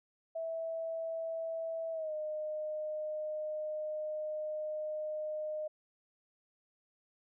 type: tone with pitch glide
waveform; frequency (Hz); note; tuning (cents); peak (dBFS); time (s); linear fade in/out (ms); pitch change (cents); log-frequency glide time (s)
sine; 654 to 613.7; E5 to D#5; -14 to -24; -35; 0.35-5.68; 10; -110; 1.92-2.13
effects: none